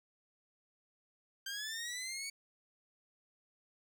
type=linear sweep; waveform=15% pulse; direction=up; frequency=1571 to 2257 Hz; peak=-33 dBFS; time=1.46-2.3 s; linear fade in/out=5 ms; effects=none